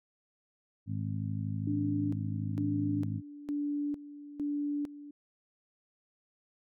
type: harmonic tone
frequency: 52.6 Hz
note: G#1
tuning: 23 cents sharp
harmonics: 2 / 3 / 4 / 5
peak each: -34 / -38 / -40 / -42 dBFS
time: 0.86-3.22 s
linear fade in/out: 50 ms
type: tone with tremolo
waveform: sine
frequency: 290.6 Hz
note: D4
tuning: 18 cents flat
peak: -30 dBFS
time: 1.67-5.11 s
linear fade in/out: 5 ms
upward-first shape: square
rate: 1.1 Hz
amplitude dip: 80%
effects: none